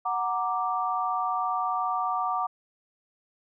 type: chord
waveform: sine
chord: Gb augmented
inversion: none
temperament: equal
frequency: 740 / 932.3 / 1174.7 Hz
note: Gb5 / Bb5 / D6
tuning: 0 / 0 / 0 cents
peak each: -29 / -32 / -28 dBFS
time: 0.05-2.47 s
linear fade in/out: 10 ms
effects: none